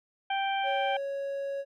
harmonic tone, 784 Hz, G5, in tune, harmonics 1 / 2 / 3 / 4, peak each -28 / -36 / -37 / -38 dBFS, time 0.3-0.97 s, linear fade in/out 5 ms
triangle tone, 554.4 Hz, C#5, in tune, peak -29 dBFS, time 0.63-1.65 s, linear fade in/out 50 ms
effects none

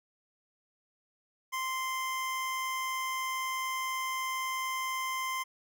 25% pulse tone, 1043 Hz, C6, 6 cents flat, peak -28 dBFS, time 1.52-5.44 s, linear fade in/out 20 ms, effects none

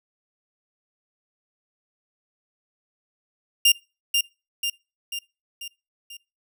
sawtooth tone with echo, 2800 Hz, F7, 4 cents sharp, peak -10 dBFS, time 3.65-3.72 s, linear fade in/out 5 ms, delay 490 ms, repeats 5, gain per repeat -5 dB, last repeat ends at 6.17 s, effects noise-tail reverb RT60 0.3 s tail -24 dB re dry

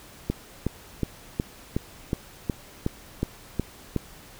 click train, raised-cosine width 3 ms, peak -11 dBFS, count 11, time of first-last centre 0.3-3.963 s, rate 2.73 Hz, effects pink hiss -48 dBFS RMS until 4.39 s

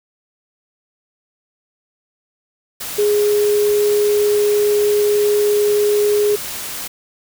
sine tone in noise, 415.3 Hz, G#4, in tune, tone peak -12 dBFS, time 2.98-6.36 s, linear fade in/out 10 ms, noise white, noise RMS -27 dBFS, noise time 2.8-6.88 s, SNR +12 dB, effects none

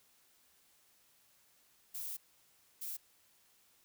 violet noise bursts at uneven times, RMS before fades -42 dBFS, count 2, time 1.94-2.17 / 2.81-2.97 s, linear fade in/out 10 ms, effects white hiss -69 dBFS RMS until 3.84 s

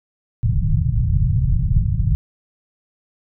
white low-pass noise, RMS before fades -17 dBFS, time 0.43-2.15 s, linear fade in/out 0 ms, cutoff 150 Hz, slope 48 dB/octave, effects none

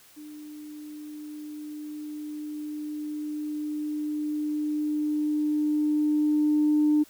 sine tone with level ramp, 300.7 Hz, D4, 41 cents sharp, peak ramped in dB -40 to -17 dBFS, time 0.16-7.04 s, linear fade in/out 20 ms, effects tanh soft clip ceiling -14 dBFS + white hiss -55 dBFS RMS until 7.09 s

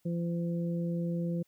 harmonic tone, 170.7 Hz, F3, 39 cents flat, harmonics 1 / 2 / 3, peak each -30 / -40 / -40 dBFS, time 0.05-1.43 s, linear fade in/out 10 ms, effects white hiss -73 dBFS RMS until 1.47 s

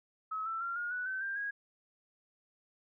sine tone with pitch steps, 1285 / 1331.1 / 1378.8 / 1428.3 / 1479.5 / 1532.6 / 1587.5 / 1644.4 Hz, E6 / E6 / F6 / F6 / F#6 / G6 / G6 / G#6, -45 / +16 / -23 / +38 / -1 / -40 / +21 / -18 cents, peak -34 dBFS, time 0.31-1.51 s, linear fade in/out 10 ms, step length 150 ms, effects none

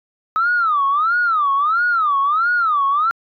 sine tone with vibrato, 1263 Hz, D#6, 26 cents sharp, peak -13 dBFS, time 0.36-3.11 s, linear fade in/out 0 ms, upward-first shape sine, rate 1.5 Hz, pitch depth 240 cents each way, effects tanh soft clip ceiling -9 dBFS

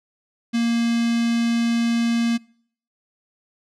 square tone with notch filter, 233.1 Hz, A#3, in tune, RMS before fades -20 dBFS, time 0.53-2.38 s, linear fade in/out 20 ms, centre 850 Hz, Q 0.56, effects noise-tail reverb RT60 0.6 s tail -25 dB re dry + low-pass 6000 Hz 12 dB/octave

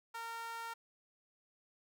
sawtooth tone with high-pass filter, 459.7 Hz, A#4, 24 cents flat, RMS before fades -44 dBFS, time 0.14-0.74 s, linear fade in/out 10 ms, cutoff 1100 Hz, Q 5.7, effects none

